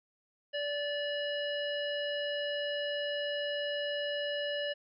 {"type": "harmonic tone with a mistuned harmonic", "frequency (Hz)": 581, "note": "D5", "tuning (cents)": -19, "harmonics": [1, 3, 5, 7, 9], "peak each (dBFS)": [-34, -39, -38, -50, -51], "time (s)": [0.53, 4.74], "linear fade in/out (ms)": 20, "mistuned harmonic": 9, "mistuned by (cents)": -54, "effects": []}